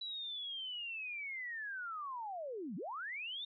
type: linear two-way sweep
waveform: sine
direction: down then up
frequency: 3951 to 161.1 to 3692 Hz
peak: -40 dBFS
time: 0.01-3.45 s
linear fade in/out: 5 ms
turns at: 2.76 s
effects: none